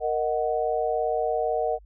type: chord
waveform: sine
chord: D# minor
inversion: second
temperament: equal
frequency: 466.2 / 622.3 / 740 Hz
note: A#4 / D#5 / F#5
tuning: 0 / 0 / 0 cents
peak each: -27 dBFS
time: 0-1.79 s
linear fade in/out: 50 ms
effects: added 50 Hz sine -48 dBFS peak until 1.85 s